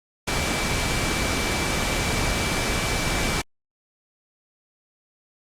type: tone in noise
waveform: sine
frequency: 2322 Hz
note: D7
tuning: 20 cents flat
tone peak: -32 dBFS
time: 0.27-3.42 s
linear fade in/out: 10 ms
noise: pink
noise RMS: -24 dBFS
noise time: 0.27-3.42 s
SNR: -11 dB
effects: low-pass 9000 Hz 12 dB/octave + Opus 48 kbps